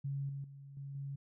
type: tone with level steps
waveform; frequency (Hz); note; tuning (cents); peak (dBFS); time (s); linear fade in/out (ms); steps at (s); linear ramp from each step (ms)
sine; 139; C#3; +5; -35 / -39 / -49 / -42 / -39; 0.04-1.16; 10; 0.29 / 0.44 / 0.77 / 0.95; 2
effects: none

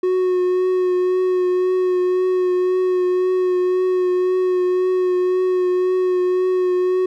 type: tone with vibrato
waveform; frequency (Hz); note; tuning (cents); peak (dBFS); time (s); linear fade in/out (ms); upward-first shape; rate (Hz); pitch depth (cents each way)
triangle; 366.1; F#4; -18; -13; 0.03-7.06; 5; triangle; 1.9; 21
effects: none

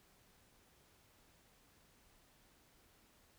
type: silence
effects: pink hiss -69 dBFS RMS until 3.38 s

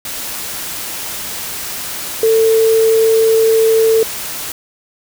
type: tone in noise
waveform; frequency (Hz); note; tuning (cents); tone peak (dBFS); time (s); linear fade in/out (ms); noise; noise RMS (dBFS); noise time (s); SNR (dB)
sine; 446.8; A4; +27; -8; 2.23-4.03; 2; white; -24; 0.05-4.52; +13
effects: none

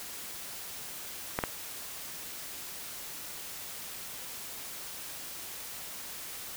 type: clicks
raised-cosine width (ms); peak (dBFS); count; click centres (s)
0.5; -13; 2; 1.389 / 1.438
effects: white hiss -42 dBFS RMS until 6.56 s

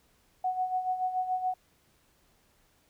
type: tone with tremolo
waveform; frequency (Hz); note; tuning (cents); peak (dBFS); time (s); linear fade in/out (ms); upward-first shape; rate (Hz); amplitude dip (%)
sine; 740; F#5; 0; -25; 0.44-1.54; 5; sine; 7; 65
effects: pink hiss -67 dBFS RMS until 2.89 s

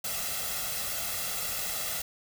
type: noise with comb filter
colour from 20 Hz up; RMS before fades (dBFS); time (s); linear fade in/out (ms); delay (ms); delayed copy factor
white; -33; 0.04-2.02; 5; 1.5; +0.7
effects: none

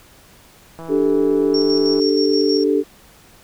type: click train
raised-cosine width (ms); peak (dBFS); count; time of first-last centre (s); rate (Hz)
1; -21; 199; 0.79-1.997; 164
type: chord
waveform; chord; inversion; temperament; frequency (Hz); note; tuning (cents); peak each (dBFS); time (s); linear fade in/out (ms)
sine; D suspended fourth; none; equal; 293.7 / 392 / 440; D4 / G4 / A4; 0 / 0 / 0; -18; 0.88-2.84; 50
type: tone with tremolo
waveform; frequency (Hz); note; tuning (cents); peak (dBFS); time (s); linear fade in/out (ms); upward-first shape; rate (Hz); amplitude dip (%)
sine; 5500; F8; -27; -21; 1.54-2.64; 5; square; 6.3; 50
effects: pink hiss -48 dBFS RMS until 3.43 s

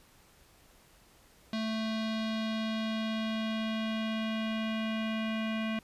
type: tone with low-pass filter sweep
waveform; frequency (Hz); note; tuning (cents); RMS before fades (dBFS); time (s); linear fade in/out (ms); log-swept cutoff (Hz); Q
square; 220.5; A3; +4; -33; 1.53-5.79; 2; 4100 to 2700; 2.8
effects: pink hiss -61 dBFS RMS until 5.83 s + resampled to 32000 Hz

